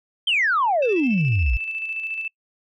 sine exponential sweep, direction down, 3216 to 51.6 Hz, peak -16 dBFS, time 0.27-1.57 s, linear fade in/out 5 ms
sine tone with tremolo, 2639 Hz, E7, 1 cent sharp, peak -24 dBFS, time 0.82-2.28 s, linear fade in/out 5 ms, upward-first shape square, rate 14 Hz, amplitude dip 40%
effects noise-tail reverb RT60 0.1 s tail -25 dB re dry + tanh soft clip ceiling -12 dBFS

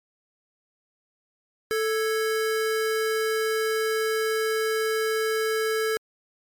square tone pair together, 440 / 1661.2 Hz, A4 / G#6, 0 / 0 cents, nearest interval octave + major seventh, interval 2300 cents, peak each -24 / -32 dBFS, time 1.71-5.97 s, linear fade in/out 0 ms, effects MP3 96 kbps

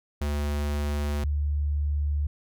square / sine tone pair in turn, 73.1 / 73.1 Hz, D2 / D2, -7 / -7 cents, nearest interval unison, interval 0 cents, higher neither, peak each -26 / -23 dBFS, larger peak second, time 0.21-1.24 / 1.24-2.27 s, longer neither, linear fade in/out 5 ms, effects none

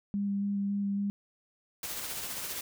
sine tone with vibrato, 200.5 Hz, G3, 39 cents sharp, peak -28 dBFS, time 0.14-1.1 s, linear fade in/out 0 ms, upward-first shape square, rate 3.6 Hz, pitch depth 9 cents each way
white noise with tremolo, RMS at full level -36 dBFS, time 1.83-2.61 s, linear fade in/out 2 ms, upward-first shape sine, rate 15 Hz, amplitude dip 35%
effects none

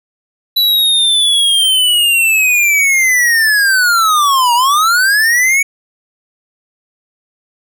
square linear two-way sweep, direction down then up, 3968 to 932.3 to 2255 Hz, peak -9 dBFS, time 0.56-5.63 s, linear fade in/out 10 ms, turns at 4.54 s, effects none

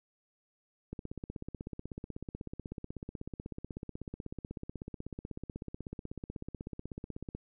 click train, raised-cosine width 3 ms, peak -27 dBFS, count 105, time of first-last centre 0.93-7.35 s, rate 16.2 Hz, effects none

